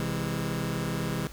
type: chord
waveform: sawtooth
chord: C augmented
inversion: none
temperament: just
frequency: 130.81 / 163.52 / 204.4 Hz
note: C3 / E3 / G#3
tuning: 0 / -14 / -27 cents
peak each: -29 / -28 / -30 dBFS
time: 0-1.27 s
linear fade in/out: 0 ms
effects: added 60 Hz sine -45 dBFS peak until 1.32 s + pink hiss -49 dBFS RMS until 1.32 s